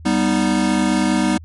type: chord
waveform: square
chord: G augmented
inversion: none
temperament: equal with one note detuned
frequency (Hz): 196 / 245.5 / 311.1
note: G3 / B3 / D#4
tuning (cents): 0 / -10 / 0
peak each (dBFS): -20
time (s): 0.05-1.38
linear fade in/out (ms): 10
effects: added 81 Hz sine -35 dBFS peak until 1.44 s + MP3 48 kbps